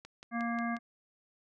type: click train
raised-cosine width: 0.2 ms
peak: -30 dBFS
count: 5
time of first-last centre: 0.05-0.767 s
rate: 5.58 Hz
type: harmonic tone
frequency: 233.9 Hz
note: A#3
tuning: 6 cents sharp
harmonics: 1 / 3 / 5 / 7 / 9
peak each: -33 / -38 / -40 / -41 / -43 dBFS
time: 0.31-0.79 s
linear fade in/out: 50 ms
effects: none